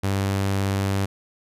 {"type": "tone", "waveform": "sawtooth", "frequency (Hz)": 98, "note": "G2", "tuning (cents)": 0, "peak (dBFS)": -17, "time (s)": [0.03, 1.06], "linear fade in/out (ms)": 10, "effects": ["resampled to 32000 Hz"]}